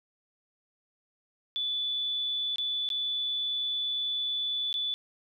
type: tone with dropouts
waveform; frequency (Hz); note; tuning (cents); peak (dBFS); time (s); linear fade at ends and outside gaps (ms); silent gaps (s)
sine; 3471; A7; -24; -28; 1.56-4.94; 0; 2.559-2.583 / 2.889-2.902 / 4.728-4.741
effects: 11-bit